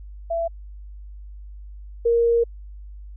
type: tone pair in turn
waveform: sine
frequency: 669 / 467.6 Hz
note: E5 / A#4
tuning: +25 / +5 cents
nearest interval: tritone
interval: 620 cents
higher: first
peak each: -21 / -15 dBFS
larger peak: second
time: 0.3-0.48 / 2.05-2.44 s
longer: second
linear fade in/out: 10 ms
effects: added 50 Hz sine -36 dBFS peak until 3.16 s